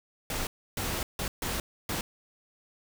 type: noise bursts at uneven times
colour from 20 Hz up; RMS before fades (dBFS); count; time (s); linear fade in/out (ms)
pink; -32; 5; 0.3-0.47 / 0.77-1.03 / 1.19-1.28 / 1.42-1.6 / 1.89-2.01; 2
effects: none